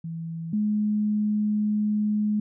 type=tone pair in turn; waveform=sine; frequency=164.6 / 210.6 Hz; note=E3 / G#3; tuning=-2 / +24 cents; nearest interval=major third; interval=426 cents; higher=second; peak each=-30 / -21 dBFS; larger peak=second; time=0.04-0.53 / 0.53-2.4 s; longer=second; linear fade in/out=5 ms; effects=none